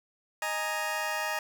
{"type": "chord", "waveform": "20% pulse", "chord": "D# suspended fourth", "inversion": "none", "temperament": "just", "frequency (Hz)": [622.3, 829.7, 933.4], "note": ["D#5", "G#5", "A#5"], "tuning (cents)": [0, -2, 2], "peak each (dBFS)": -30, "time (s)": [0.42, 1.39], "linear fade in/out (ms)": 2, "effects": []}